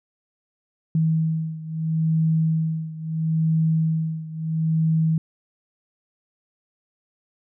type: beating tone pair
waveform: sine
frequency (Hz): 160 / 160.75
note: D#3 / E3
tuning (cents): +49 / -43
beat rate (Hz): 0.75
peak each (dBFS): -21 / -24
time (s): 0.95-5.18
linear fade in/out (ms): 2
effects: none